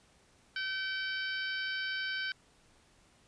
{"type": "harmonic tone with a mistuned harmonic", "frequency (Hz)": 768, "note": "G5", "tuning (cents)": -36, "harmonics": [2, 3, 4, 5, 6, 7], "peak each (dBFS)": [-35, -43, -41, -47, -44, -49], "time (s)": [0.56, 2.32], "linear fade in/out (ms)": 2, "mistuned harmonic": 7, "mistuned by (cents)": -24, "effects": ["pink hiss -65 dBFS RMS until 3.27 s", "resampled to 22050 Hz"]}